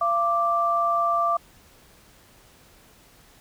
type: tone pair together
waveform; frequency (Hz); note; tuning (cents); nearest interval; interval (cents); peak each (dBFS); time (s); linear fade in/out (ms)
sine; 683.3 / 1174.7; F5 / D6; -38 / 0; major sixth; 938; -24 / -21; 0.01-1.37; 5
effects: pink hiss -54 dBFS RMS until 3.4 s